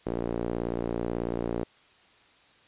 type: tone with band-pass filter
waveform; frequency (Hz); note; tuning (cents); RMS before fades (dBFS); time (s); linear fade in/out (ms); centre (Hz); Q
sawtooth; 58.27; A#1; 0; -31; 0.06-1.64; 5; 400; 1.5
effects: white hiss -59 dBFS RMS until 2.67 s + resampled to 8000 Hz